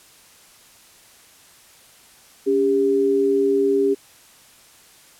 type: tone pair together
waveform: sine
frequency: 280 / 400 Hz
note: C#4 / G4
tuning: +18 / +35 cents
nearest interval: tritone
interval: 617 cents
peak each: -22 / -16 dBFS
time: 2.46-3.95 s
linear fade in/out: 20 ms
effects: white hiss -50 dBFS RMS until 5.19 s + low-pass 12000 Hz 12 dB/octave